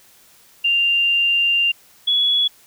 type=tone pair in turn; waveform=sine; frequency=2788 / 3382 Hz; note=F7 / G#7; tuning=-4 / +31 cents; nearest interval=minor third; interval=335 cents; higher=second; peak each=-14 dBFS; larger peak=neither; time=0.64-1.72 / 2.07-2.48 s; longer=first; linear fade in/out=10 ms; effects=white hiss -51 dBFS RMS until 2.66 s